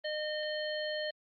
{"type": "harmonic tone with a mistuned harmonic", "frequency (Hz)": 610, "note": "D#5", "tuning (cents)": -34, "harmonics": [1, 3, 5, 7], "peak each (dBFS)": [-35, -40, -42, -43], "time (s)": [0.04, 1.11], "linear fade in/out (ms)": 10, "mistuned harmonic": 5, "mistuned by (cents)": 22, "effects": ["Opus 32 kbps"]}